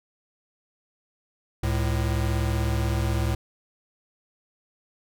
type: tone pair together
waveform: square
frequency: 69.25 / 110 Hz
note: C#2 / A2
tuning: -1 / 0 cents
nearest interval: minor sixth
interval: 801 cents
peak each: -26 dBFS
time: 1.63-3.35 s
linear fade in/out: 5 ms
effects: none